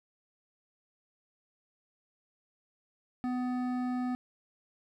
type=tone with hard clipping; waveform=sine; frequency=250 Hz; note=B3; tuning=21 cents sharp; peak=-32 dBFS; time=3.24-4.15 s; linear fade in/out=0 ms; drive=12 dB; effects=none